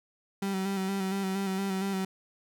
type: tone with vibrato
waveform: 35% pulse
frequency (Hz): 193.2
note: G3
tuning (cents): -25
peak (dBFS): -27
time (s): 0.42-2.05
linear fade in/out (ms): 5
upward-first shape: square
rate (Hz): 4.3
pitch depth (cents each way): 30
effects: none